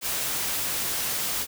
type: noise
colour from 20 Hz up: white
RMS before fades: -28 dBFS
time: 0.01-1.47 s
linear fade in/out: 50 ms
effects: none